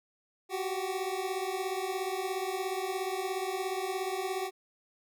25% pulse beating tone pair, 369.6 / 386.6 Hz, F#4 / G4, -2 / -24 cents, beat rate 17 Hz, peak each -31 dBFS, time 0.49-4.51 s, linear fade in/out 50 ms, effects none

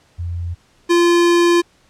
sine / square tone pair in turn, 86.3 / 345.2 Hz, F2 / F4, -20 / -20 cents, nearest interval 2 octaves, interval 2400 cents, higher second, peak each -21 / -11 dBFS, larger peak second, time 0.18-0.55 / 0.89-1.62 s, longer second, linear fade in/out 20 ms, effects pink hiss -55 dBFS RMS until 1.89 s + low-pass 8000 Hz 12 dB/octave

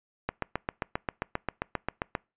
click train, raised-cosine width 0.5 ms, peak -13 dBFS, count 15, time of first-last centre 0.29-2.152 s, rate 7.52 Hz, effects noise-tail reverb RT60 0.3 s tail -26 dB re dry + resampled to 8000 Hz

